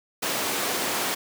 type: high-pass noise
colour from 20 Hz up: pink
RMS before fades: -27 dBFS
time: 0.22-1.15 s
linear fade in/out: 10 ms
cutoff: 320 Hz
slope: 12 dB/octave
effects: none